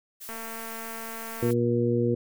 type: noise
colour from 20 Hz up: blue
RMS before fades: -41 dBFS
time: 0.2-1.54 s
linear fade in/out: 20 ms
type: click train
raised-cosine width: 0.5 ms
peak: -25 dBFS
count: 276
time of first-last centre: 0.29-1.507 s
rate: 226 Hz
type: harmonic tone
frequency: 119.3 Hz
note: A#2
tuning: 41 cents sharp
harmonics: 1 / 2 / 3 / 4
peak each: -27 / -27 / -27 / -27 dBFS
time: 1.42-2.15 s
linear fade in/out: 10 ms
effects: none